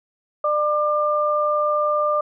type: tone pair together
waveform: sine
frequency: 597.9 / 1195 Hz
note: D5 / D6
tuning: +31 / +30 cents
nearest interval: octave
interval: 1199 cents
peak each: -20 dBFS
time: 0.44-2.21 s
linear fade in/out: 5 ms
effects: none